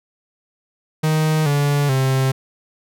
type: tone with pitch steps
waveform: 45% pulse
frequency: 156 / 143.88 / 132.7 Hz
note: D#3 / D3 / C3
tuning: +5 / -35 / +25 cents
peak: -15 dBFS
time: 1.03-2.32 s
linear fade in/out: 10 ms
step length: 430 ms
effects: none